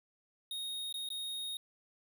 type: tone with dropouts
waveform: square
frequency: 3729 Hz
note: A#7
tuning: in tune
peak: -38 dBFS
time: 0.51-1.57 s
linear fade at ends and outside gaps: 2 ms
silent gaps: 0.926-0.941 / 1.089-1.102 s
effects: none